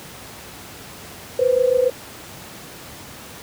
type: tone pair together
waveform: sine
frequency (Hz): 491.1 / 518.2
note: B4 / C5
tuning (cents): -10 / -17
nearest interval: minor second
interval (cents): 93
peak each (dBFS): -17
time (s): 1.39-1.9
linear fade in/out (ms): 5
effects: pink hiss -38 dBFS RMS until 3.42 s + high-pass 80 Hz 12 dB/octave